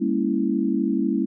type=chord; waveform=sine; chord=G diminished seventh; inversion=none; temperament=equal with one note detuned; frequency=201 / 233.1 / 277.2 / 329.6 Hz; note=G3 / Bb3 / Db4 / Fb4; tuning=+44 / 0 / 0 / 0 cents; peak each=-25 dBFS; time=0-1.26 s; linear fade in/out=20 ms; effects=none